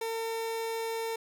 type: tone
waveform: 30% pulse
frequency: 453.1 Hz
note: A#4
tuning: 49 cents flat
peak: -29 dBFS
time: 0.01-1.16 s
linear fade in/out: 5 ms
effects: none